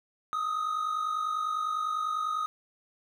triangle tone pair together, 1244.5 / 1294.5 Hz, D#6 / E6, 0 / -32 cents, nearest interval minor second, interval 68 cents, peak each -27 / -34 dBFS, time 0.33-2.46 s, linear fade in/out 0 ms, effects none

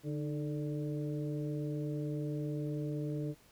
harmonic tone with a mistuned harmonic, 146.83 Hz, D3, in tune, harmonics 1 / 2 / 3 / 4, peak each -36 / -39 / -43 / -48 dBFS, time 0.03-3.35 s, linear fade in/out 50 ms, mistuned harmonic 2, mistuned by +64 cents, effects pink hiss -63 dBFS RMS until 3.51 s

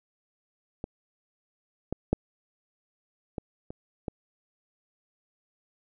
clicks, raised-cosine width 2 ms, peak -20 / -16 / -9 / -19 / -25 / -18 dBFS, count 6, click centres 0.841 / 1.926 / 2.13 / 3.382 / 3.705 / 4.082 s, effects none

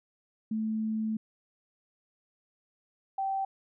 sine tone pair in turn, 218.9 / 776.5 Hz, A3 / G5, -9 / -17 cents, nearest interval octave + minor seventh, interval 2192 cents, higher second, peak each -28 dBFS, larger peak neither, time 0.51-1.17 / 3.18-3.45 s, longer first, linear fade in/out 5 ms, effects none

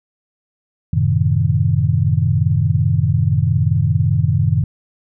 sine chord, F# diminished seventh, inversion none, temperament equal, 92.5 / 110 / 130.81 / 155.56 Hz, F#2 / A2 / C3 / Eb3, 0 / 0 / 0 / 0 cents, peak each -18 dBFS, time 0.93-4.64 s, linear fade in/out 5 ms, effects none

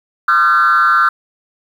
sine tone with frequency modulation, 1366 Hz, F6, 39 cents flat, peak -7 dBFS, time 0.28-1.09 s, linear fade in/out 5 ms, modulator 157 Hz, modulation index 1.1, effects tanh soft clip ceiling -5 dBFS + 7-bit

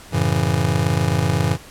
square chord, F# minor seventh, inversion none, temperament just, 92.5 / 111 / 138.75 / 166.5 Hz, F#2 / A2 / C#3 / E3, 0 / +16 / +2 / +18 cents, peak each -23 dBFS, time 0.11-1.58 s, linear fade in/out 50 ms, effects pink hiss -42 dBFS RMS until 1.7 s + low-pass 12000 Hz 12 dB/octave

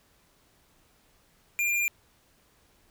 square tone, 2398 Hz, D7, 36 cents sharp, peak -25 dBFS, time 1.59-1.88 s, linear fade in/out 0 ms, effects pink hiss -64 dBFS RMS until 2.9 s

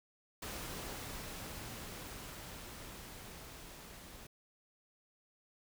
pink noise with level ramp, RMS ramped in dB -43 to -53 dBFS, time 0.42-4.27 s, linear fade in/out 5 ms, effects none

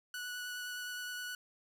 sawtooth tone with vibrato, 1475 Hz, F#6, 6 cents flat, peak -36 dBFS, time 0.14-1.35 s, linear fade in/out 2 ms, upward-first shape sine, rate 9.6 Hz, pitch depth 10 cents each way, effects 11-bit

